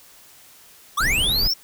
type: linear sweep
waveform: square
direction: up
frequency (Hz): 1075 to 5588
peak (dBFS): -19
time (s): 0.97-1.54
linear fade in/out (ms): 10
type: noise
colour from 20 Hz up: brown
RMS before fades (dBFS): -26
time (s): 1-1.48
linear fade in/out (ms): 5
effects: white hiss -49 dBFS RMS until 1.63 s